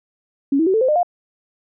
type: tone with pitch steps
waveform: sine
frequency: 277.2 / 324 / 378.7 / 442.6 / 517.3 / 604.6 / 706.6 Hz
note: C#4 / E4 / F#4 / A4 / C5 / D#5 / F5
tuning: 0 / -30 / +40 / +10 / -20 / -50 / +20 cents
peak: -13 dBFS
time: 0.52-1.031 s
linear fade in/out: 5 ms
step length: 73 ms
effects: none